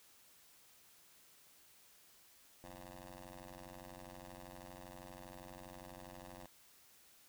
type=ring-modulated tone; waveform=10% pulse; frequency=92.5 Hz; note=F#2; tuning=in tune; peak=-40 dBFS; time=2.64-6.46 s; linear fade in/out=0 ms; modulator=426 Hz; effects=white hiss -65 dBFS RMS until 7.28 s